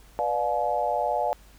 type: chord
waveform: sine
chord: B diminished seventh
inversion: none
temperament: just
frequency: 493.9 / 592.7 / 711.2 / 853.4 Hz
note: B4 / D5 / F5 / Ab5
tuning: 0 / +16 / +31 / +47 cents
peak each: -32 / -28 / -27 / -28 dBFS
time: 0.19-1.33 s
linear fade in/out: 0 ms
effects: added 50 Hz sine -51 dBFS peak until 1.58 s + pink hiss -56 dBFS RMS until 1.58 s